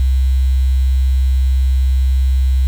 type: tone with quantisation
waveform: sine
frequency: 65.41 Hz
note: C2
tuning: in tune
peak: -10 dBFS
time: 0-2.67 s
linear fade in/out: 0 ms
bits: 6
effects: none